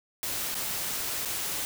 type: noise with dropouts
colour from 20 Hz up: white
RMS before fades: -32 dBFS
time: 0.23-1.65 s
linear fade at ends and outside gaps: 0 ms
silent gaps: 0.544-0.552 / 1.25-1.256 s
effects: none